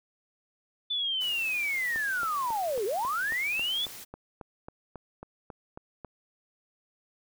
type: linear two-way sweep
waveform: sine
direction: down then up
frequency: 3520 to 370 to 3520 Hz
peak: -27 dBFS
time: 0.9-3.86 s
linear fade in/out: 10 ms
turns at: 2.85 s
type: noise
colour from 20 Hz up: white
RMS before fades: -44 dBFS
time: 1.2-4.05 s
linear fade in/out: 20 ms
type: click train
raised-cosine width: 1 ms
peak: -27 dBFS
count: 16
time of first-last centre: 1.96-6.047 s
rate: 3.67 Hz
effects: none